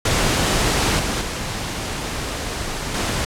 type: noise with level steps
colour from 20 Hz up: pink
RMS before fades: -18 / -22 / -26 / -22 dBFS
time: 0.05-3.25 s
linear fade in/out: 5 ms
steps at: 0.99 / 1.21 / 2.94 s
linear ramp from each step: 5 ms
effects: low-pass 9000 Hz 12 dB/octave